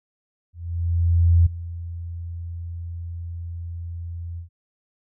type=tone with ADSR envelope; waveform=sine; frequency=85.1 Hz; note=F2; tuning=44 cents flat; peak=-11 dBFS; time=0.53-4.49 s; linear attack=930 ms; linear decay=10 ms; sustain=-18 dB; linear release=110 ms; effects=none